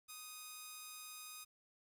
5% pulse tone with amplitude modulation, 1244.5 Hz, D#6, in tune, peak -36 dBFS, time 0.08-1.45 s, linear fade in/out 20 ms, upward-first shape sine, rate 292 Hz, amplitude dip 30%, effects 12-bit

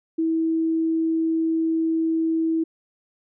sine tone, 324.5 Hz, E4, 27 cents flat, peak -19 dBFS, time 0.18-2.64 s, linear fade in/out 10 ms, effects none

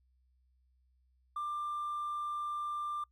triangle tone with hard clipping, 1188 Hz, D6, 20 cents sharp, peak -34 dBFS, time 1.36-3.04 s, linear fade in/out 5 ms, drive 2 dB, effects noise-tail reverb RT60 0.1 s tail -26 dB re dry + added 63 Hz sine -68 dBFS peak until 3.11 s

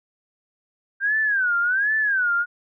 sine tone with vibrato, 1564 Hz, G6, 4 cents flat, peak -18 dBFS, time 1-2.46 s, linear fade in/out 50 ms, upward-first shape sine, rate 1.3 Hz, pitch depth 200 cents each way, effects none

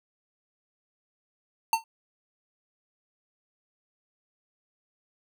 square tone with exponential decay, 903 Hz, A5, 45 cents sharp, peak -17 dBFS, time 1.73-1.84 s, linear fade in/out 2 ms, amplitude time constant 22 ms, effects none

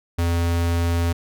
square tone, 85.1 Hz, F2, 44 cents flat, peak -19 dBFS, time 0.18-1.13 s, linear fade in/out 10 ms, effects none

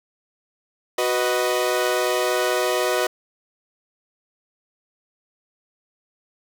sawtooth chord, B major, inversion second, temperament equal, 370 / 493.9 / 622.3 Hz, F#4 / B4 / D#5, 0 / 0 / 0 cents, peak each -20 dBFS, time 0.98-3.07 s, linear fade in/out 5 ms, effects none

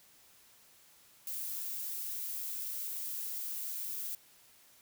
violet noise, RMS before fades -39 dBFS, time 1.27-4.15 s, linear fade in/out 2 ms, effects white hiss -62 dBFS RMS until 4.81 s

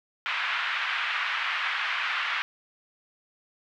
pink band-pass noise, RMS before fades -29 dBFS, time 0.26-2.42 s, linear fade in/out 0 ms, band 1200 to 3000 Hz, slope 24 dB/octave, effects none

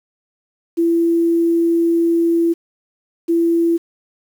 sine tone pair in turn, 335.9 / 335.9 Hz, E4 / E4, +33 / +33 cents, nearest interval unison, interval 0 cents, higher neither, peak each -12 dBFS, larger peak neither, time 0.77-2.54 / 3.28-3.78 s, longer first, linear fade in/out 20 ms, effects 7-bit

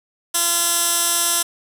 15% pulse tone with band-pass filter, 342.4 Hz, F4, 34 cents flat, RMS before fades -19 dBFS, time 0.34-1.43 s, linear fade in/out 10 ms, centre 10000 Hz, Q 1.2, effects none

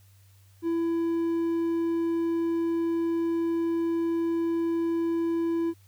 triangle tone, 333.6 Hz, E4, 21 cents sharp, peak -22 dBFS, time 0.62-5.74 s, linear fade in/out 50 ms, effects added 97 Hz sine -54 dBFS peak until 5.87 s + white hiss -64 dBFS RMS until 5.87 s

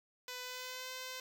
5% pulse tone with pitch glide, 500 to 513.5 Hz, B4 to C5, +21 to -33 cents, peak -31 dBFS, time 0.28-1.2 s, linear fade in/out 2 ms, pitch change +46 cents, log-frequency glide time 0.42-0.89 s, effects 11-bit

